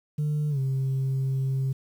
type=tone with pitch glide; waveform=sine; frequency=150 to 133.63 Hz; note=D3 to C3; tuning=+37 to +37 cents; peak=-21 dBFS; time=0.18-1.73 s; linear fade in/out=10 ms; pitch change=-200 cents; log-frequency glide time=0.5-0.59 s; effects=tanh soft clip ceiling -22 dBFS + 9-bit